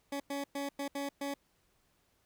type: tone bursts at uneven times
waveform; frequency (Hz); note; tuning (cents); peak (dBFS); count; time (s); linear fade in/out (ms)
20% pulse; 280.8; C#4; +22; -30; 6; 0.12-0.2 / 0.3-0.44 / 0.55-0.69 / 0.79-0.88 / 0.95-1.09 / 1.21-1.34; 5
effects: pink hiss -73 dBFS RMS until 2.25 s